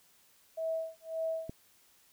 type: tone with tremolo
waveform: sine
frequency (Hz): 648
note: E5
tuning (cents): -30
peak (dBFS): -30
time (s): 0.57-1.51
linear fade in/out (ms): 10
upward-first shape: sine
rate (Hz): 1.8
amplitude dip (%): 100
type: click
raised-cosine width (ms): 3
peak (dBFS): -26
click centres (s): 1.495
effects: white hiss -65 dBFS RMS until 2.12 s